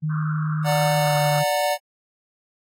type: tone with pitch glide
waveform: sine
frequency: 154.4 to 148.97 Hz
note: D#3 to D3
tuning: -13 to +25 cents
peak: -21 dBFS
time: 0.02-1.44 s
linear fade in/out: 20 ms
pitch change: -62 cents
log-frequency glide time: 0.97-1.15 s
type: band-pass noise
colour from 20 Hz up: white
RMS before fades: -35 dBFS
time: 0.09-1.41 s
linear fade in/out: 20 ms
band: 1100 to 1500 Hz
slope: 96 dB/octave
type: chord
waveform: square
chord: D augmented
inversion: none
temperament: just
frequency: 587.3 / 734.2 / 917.7 Hz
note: D5 / F#5 / A#5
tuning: 0 / -14 / -27 cents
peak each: -23 / -24 / -29 dBFS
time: 0.64-1.78 s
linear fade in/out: 50 ms
effects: AAC 48 kbps